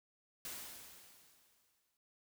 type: noise with exponential decay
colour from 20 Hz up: white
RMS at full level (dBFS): -44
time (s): 0.45-1.97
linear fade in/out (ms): 1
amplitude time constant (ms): 330
effects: none